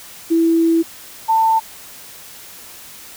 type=tone pair in turn; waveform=sine; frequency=330.2 / 892.8 Hz; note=E4 / A5; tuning=+3 / +25 cents; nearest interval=octave + perfect fourth; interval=1722 cents; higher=second; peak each=-11 dBFS; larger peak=neither; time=0.3-0.83 / 1.28-1.6 s; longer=first; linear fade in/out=20 ms; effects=white hiss -38 dBFS RMS until 3.16 s